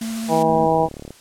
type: noise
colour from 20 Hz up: white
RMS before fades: -33 dBFS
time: 0.01-0.43 s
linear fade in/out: 5 ms
type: tone with vibrato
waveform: triangle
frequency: 224.8 Hz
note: A3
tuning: 37 cents sharp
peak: -22 dBFS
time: 0.01-0.66 s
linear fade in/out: 5 ms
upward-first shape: square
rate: 14 Hz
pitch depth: 13 cents each way
type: harmonic tone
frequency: 161.3 Hz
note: E3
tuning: 37 cents flat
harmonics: 1 / 2 / 3 / 4 / 5 / 6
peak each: -25 / -24 / -20 / -21 / -19 / -24 dBFS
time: 0.28-0.89 s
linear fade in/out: 50 ms
type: click train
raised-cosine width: 2 ms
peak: -21 dBFS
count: 23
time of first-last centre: 0.5-1.106 s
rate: 36.3 Hz
effects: white hiss -48 dBFS RMS until 1.2 s + low-pass 10000 Hz 12 dB/octave